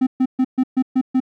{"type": "tone bursts", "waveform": "triangle", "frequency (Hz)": 258.5, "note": "C4", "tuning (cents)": -21, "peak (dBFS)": -11, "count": 7, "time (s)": [0.01, 1.203], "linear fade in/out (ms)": 10, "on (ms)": 59, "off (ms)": 130, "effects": []}